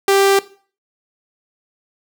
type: tone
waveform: sawtooth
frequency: 393.3 Hz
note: G4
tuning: 6 cents sharp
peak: -7 dBFS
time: 0.08-0.39 s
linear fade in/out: 2 ms
effects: noise-tail reverb RT60 0.4 s tail -17 dB re dry